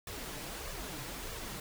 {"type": "noise with flanger", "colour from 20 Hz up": "pink", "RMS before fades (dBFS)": -42, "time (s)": [0.07, 1.6], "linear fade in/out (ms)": 2, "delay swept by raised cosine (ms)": [1.7, 6.8], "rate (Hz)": 1.6, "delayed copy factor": 0.6, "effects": []}